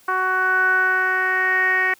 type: tone with low-pass filter sweep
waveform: 10% pulse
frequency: 372.8 Hz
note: F#4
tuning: 13 cents sharp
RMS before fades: -19 dBFS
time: 0.08-1.94 s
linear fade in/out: 5 ms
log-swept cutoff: 1300 to 2000 Hz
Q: 7.4
effects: white hiss -53 dBFS RMS until 1.99 s